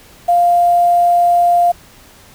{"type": "tone with quantisation", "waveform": "sine", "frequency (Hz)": 698.5, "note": "F5", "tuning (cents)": 0, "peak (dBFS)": -8, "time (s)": [0.28, 1.72], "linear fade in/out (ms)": 10, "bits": 6, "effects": ["pink hiss -43 dBFS RMS until 2.34 s"]}